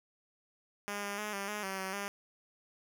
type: tone with pitch steps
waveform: 5% pulse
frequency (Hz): 203.9 / 202.1 / 210.9 / 198.2 / 209.5 / 192.2 / 190.1 / 200.9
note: G#3 / G#3 / G#3 / G3 / G#3 / G3 / F#3 / G3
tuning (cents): -32 / -47 / +27 / +19 / +15 / -34 / +47 / +43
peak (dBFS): -25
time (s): 0.88-2.08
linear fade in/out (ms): 0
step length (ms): 150
effects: none